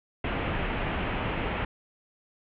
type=low-pass noise; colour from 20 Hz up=pink; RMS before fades=-30 dBFS; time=0.24-1.65 s; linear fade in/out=5 ms; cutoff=3000 Hz; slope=48 dB/octave; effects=none